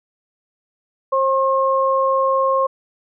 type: tone pair together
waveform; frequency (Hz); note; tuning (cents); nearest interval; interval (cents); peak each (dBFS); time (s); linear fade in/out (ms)
sine; 534 / 1073.6; C5 / C6; +35 / +44; octave; 1209; -17 / -17; 1.12-2.67; 10
effects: none